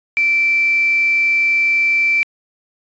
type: tone with quantisation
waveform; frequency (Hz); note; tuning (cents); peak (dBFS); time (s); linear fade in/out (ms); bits
sine; 2336; D7; -10; -12; 0.17-2.23; 0; 5
effects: resampled to 16000 Hz